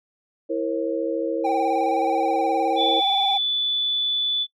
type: chord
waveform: sine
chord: A# diminished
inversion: second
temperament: equal with one note detuned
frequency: 329.6 / 466.2 / 540.1 Hz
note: E4 / A#4 / C#5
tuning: 0 / 0 / -45 cents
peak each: -26 dBFS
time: 0.49-3.01 s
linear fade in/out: 20 ms
type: tone with vibrato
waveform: triangle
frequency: 784 Hz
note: G5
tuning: in tune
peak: -19 dBFS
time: 1.44-3.38 s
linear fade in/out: 10 ms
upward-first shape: square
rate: 19 Hz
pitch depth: 39 cents each way
type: tone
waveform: sine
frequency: 3475 Hz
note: A7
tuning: 22 cents flat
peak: -20 dBFS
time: 2.76-4.47 s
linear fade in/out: 50 ms
effects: noise-tail reverb RT60 0.1 s tail -23 dB re dry